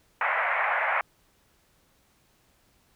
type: band-pass noise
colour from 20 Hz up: white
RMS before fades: -26 dBFS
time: 0.21-1.01 s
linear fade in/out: 2 ms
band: 590 to 2200 Hz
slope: 48 dB/octave
effects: pink hiss -65 dBFS RMS until 2.95 s

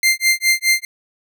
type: tone with tremolo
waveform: sawtooth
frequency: 2093 Hz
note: C7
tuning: in tune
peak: -7 dBFS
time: 0.03-0.85 s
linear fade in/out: 2 ms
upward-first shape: sine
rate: 4.8 Hz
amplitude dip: 100%
effects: none

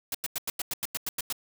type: noise bursts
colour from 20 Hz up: white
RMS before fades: -31 dBFS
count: 11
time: 0.12-1.326 s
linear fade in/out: 2 ms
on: 26 ms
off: 92 ms
effects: none

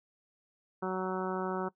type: harmonic tone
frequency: 186.6 Hz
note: F#3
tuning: 15 cents sharp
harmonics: 1 / 2 / 3 / 4 / 5 / 6 / 7 / 8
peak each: -37 / -35 / -41 / -41 / -40 / -44 / -41 / -46 dBFS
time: 0.82-1.69 s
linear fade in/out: 10 ms
effects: noise-tail reverb RT60 0.1 s tail -20 dB re dry

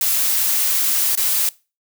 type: noise with dropouts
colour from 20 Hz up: blue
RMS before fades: -18 dBFS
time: 0.01-1.49 s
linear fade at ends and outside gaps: 2 ms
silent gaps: 1.153-1.174 s
effects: noise-tail reverb RT60 0.3 s tail -22 dB re dry

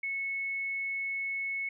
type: tone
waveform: sine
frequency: 2200 Hz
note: C#7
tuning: 14 cents flat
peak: -31 dBFS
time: 0.03-1.69 s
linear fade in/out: 5 ms
effects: none

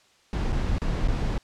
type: noise with dropouts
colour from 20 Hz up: brown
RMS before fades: -25 dBFS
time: 0.33-1.38 s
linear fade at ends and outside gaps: 1 ms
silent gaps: 0.523-0.527 / 0.784-0.817 / 1.076-1.083 s
effects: white hiss -60 dBFS RMS until 1.43 s + low-pass 6000 Hz 12 dB/octave

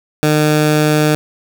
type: tone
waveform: 15% pulse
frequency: 152 Hz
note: D#3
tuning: 40 cents flat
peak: -4 dBFS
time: 0.23-1.15 s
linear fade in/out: 0 ms
effects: 7-bit

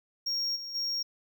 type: tone with level steps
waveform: triangle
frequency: 5570 Hz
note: F8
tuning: 5 cents flat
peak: -27 / -36 / -28 dBFS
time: 0.26-1.03 s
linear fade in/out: 10 ms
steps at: 0.55 / 0.74 s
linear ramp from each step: 20 ms
effects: none

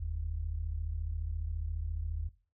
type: tone pair together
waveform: sine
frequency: 44.72 / 79.2 Hz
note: F1 / D#2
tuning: +42 / +31 cents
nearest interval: minor seventh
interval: 989 cents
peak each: -36 / -35 dBFS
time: 0-2.29 s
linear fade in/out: 10 ms
effects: noise-tail reverb RT60 0.4 s tail -19 dB re dry

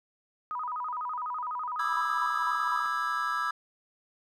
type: tone with vibrato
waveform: sine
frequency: 1108.7 Hz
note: C#6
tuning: in tune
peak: -31 dBFS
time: 0.51-2.86 s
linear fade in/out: 0 ms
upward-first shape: square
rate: 12 Hz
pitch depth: 210 cents each way
type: chord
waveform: triangle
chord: E dominant seventh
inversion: second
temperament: just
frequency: 988.9 / 1186.7 / 1318.5 / 1648.1 Hz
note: B5 / D6 / E6 / G#6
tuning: +2 / +18 / 0 / -14 cents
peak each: -35 / -32 / -29 / -32 dBFS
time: 1.79-3.51 s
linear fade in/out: 5 ms
effects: none

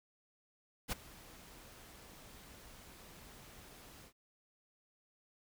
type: noise with ADSR envelope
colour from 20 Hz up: pink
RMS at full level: -35 dBFS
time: 0.88-4.13 s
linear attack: 43 ms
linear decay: 13 ms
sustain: -21 dB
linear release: 84 ms
effects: none

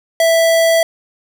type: tone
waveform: square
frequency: 659.3 Hz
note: E5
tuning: in tune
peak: -10 dBFS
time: 0.2-0.83 s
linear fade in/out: 2 ms
effects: none

